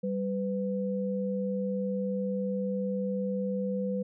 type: tone pair together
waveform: sine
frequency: 194.5 / 500.1 Hz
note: G3 / B4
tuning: -13 / +22 cents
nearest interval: octave + major third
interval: 1635 cents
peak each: -30 / -32 dBFS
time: 0.03-4.03 s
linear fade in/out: 10 ms
effects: none